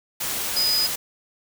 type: tone in noise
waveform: sine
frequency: 4978 Hz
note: D#8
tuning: in tune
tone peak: -19 dBFS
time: 0.56-0.87 s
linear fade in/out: 10 ms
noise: white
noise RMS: -27 dBFS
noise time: 0.2-0.96 s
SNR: +5 dB
effects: none